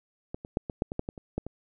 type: clicks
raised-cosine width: 2 ms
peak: -21 / -26 / -12 / -20 / -12 / -20 / -15 / -20 / -29 / -16 / -23 dBFS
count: 11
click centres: 0.345 / 0.449 / 0.571 / 0.698 / 0.821 / 0.919 / 0.994 / 1.089 / 1.178 / 1.38 / 1.466 s
effects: none